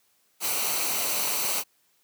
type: noise with comb filter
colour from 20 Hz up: white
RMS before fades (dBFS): -27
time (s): 0.4-1.64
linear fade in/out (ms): 50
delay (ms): 0.58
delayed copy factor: -0.6
effects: white hiss -67 dBFS RMS until 2.03 s + high-pass 100 Hz 12 dB/octave